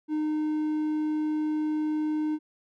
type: tone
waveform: triangle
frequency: 306.5 Hz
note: D#4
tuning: 26 cents flat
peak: -23 dBFS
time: 0.08-2.39 s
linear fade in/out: 50 ms
effects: none